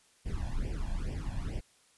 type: noise with flanger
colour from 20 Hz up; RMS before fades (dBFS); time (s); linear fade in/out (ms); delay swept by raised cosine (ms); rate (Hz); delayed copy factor
brown; -34; 0.25-1.61; 20; 0.37 to 1.21; 2.3; +0.95
effects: white hiss -65 dBFS RMS until 1.97 s + resampled to 24000 Hz